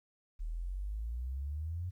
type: exponential sweep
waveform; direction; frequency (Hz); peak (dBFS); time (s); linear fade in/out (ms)
sine; up; 38.01 to 92.1; -35; 0.39-1.91; 20
effects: 12-bit